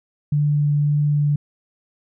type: tone with vibrato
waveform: sine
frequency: 146.83 Hz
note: D3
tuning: in tune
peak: -15 dBFS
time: 0.32-1.36 s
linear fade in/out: 5 ms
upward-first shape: triangle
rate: 1.8 Hz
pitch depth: 8 cents each way
effects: none